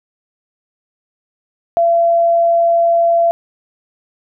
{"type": "tone", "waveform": "sine", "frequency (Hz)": 678, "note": "E5", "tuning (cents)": 49, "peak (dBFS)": -9, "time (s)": [1.77, 3.31], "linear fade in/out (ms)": 0, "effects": []}